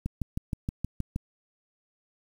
click train, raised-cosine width 5 ms, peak -17 dBFS, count 8, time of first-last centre 0.06-1.161 s, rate 6.36 Hz, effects 8-bit

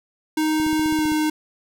square tone with pitch glide, 311.1 to 307.7 Hz, D#4 to D#4, 0 to -19 cents, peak -19 dBFS, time 0.37-1.3 s, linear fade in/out 5 ms, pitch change -19 cents, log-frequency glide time 0.97-1.04 s
click train, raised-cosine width 3 ms, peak -21 dBFS, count 9, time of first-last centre 0.6-1.119 s, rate 15.4 Hz
effects none

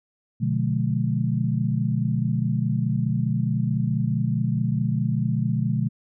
sine chord, B diminished seventh, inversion none, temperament just, 123.47 / 148.16 / 177.8 / 213.4 Hz, B2 / D3 / F3 / Ab3, 0 / +16 / +31 / +47 cents, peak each -24 / -26 / -28 / -27 dBFS, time 0.4-5.89 s, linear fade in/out 20 ms, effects none

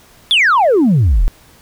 sine exponential sweep, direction down, 3604 to 30.93 Hz, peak -6 dBFS, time 0.31-1.28 s, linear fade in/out 0 ms, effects tanh soft clip ceiling -6 dBFS + pink hiss -46 dBFS RMS until 1.61 s

